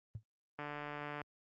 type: tone with exponential decay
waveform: sine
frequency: 109.3 Hz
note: A2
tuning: 11 cents flat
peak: -36 dBFS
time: 0.15-0.23 s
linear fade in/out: 0 ms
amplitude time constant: 17 ms
type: click train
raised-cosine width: 0.5 ms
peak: -28 dBFS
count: 93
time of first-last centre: 0.59-1.216 s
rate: 147 Hz
effects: high-pass 60 Hz 12 dB/octave + Opus 24 kbps